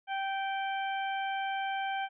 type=harmonic tone; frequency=780 Hz; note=G5; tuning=9 cents flat; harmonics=1 / 2 / 3 / 4; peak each=-32 / -38 / -42 / -44 dBFS; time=0.07-2.09 s; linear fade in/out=50 ms; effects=none